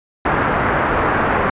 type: low-pass noise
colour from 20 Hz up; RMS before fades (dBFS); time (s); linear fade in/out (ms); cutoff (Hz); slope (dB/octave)
white; -17; 0.25-1.5; 5; 1600; 24
effects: resampled to 8000 Hz